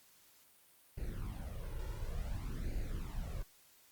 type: noise with flanger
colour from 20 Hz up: brown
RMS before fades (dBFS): -40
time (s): 0.97-3.43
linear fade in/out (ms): 10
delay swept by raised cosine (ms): 0.44 to 2.14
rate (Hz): 0.56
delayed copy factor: +0.8
effects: white hiss -65 dBFS RMS until 3.91 s + Opus 48 kbps